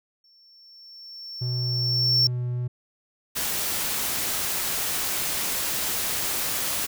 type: tone with exponential growth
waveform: triangle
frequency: 5430 Hz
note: F8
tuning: 50 cents flat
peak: -15 dBFS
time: 0.24-2.27 s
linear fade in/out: 2 ms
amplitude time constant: 440 ms
type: tone with vibrato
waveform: triangle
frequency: 123.5 Hz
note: B2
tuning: in tune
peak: -23 dBFS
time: 1.41-2.68 s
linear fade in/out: 10 ms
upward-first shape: sine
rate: 1.6 Hz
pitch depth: 9 cents each way
type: noise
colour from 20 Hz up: white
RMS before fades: -27 dBFS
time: 3.35-6.87 s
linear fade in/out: 20 ms
effects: none